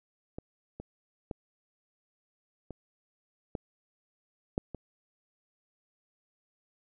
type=clicks; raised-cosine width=2 ms; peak=-25 / -27 / -22 / -27 / -20 / -15 / -25 dBFS; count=7; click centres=0.385 / 0.8 / 1.312 / 2.707 / 3.552 / 4.579 / 4.747 s; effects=none